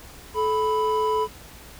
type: tone pair together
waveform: triangle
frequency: 432.9 / 991.1 Hz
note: A4 / B5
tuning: -28 / +6 cents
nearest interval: octave + major second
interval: 1434 cents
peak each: -21 dBFS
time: 0.34-1.28 s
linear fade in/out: 50 ms
effects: added 60 Hz sine -49 dBFS peak until 1.79 s + pink hiss -45 dBFS RMS until 1.79 s